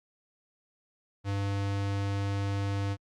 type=tone; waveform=square; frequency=99.6 Hz; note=G2; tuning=28 cents sharp; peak=-29 dBFS; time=1.24-2.97 s; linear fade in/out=50 ms; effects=low-pass 6000 Hz 12 dB/octave + Opus 48 kbps